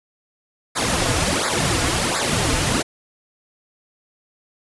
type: noise with flanger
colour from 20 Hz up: pink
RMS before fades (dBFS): -20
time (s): 0.75-2.83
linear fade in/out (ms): 20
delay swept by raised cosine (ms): 0.33 to 5.23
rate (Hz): 1.4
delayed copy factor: -0.95
effects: resampled to 24000 Hz